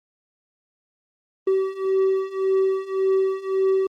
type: beating tone pair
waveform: triangle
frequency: 382.1 / 383.9 Hz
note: G4 / G4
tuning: -44 / -36 cents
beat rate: 1.8 Hz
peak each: -21 / -19 dBFS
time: 1.47-3.87 s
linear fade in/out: 5 ms
effects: Opus 24 kbps